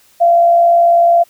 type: tone with frequency modulation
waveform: sine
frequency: 686 Hz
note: F5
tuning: 31 cents flat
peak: -6 dBFS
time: 0.2-1.24 s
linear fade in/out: 20 ms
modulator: 58.3 Hz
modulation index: 0.26
effects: white hiss -50 dBFS RMS until 1.29 s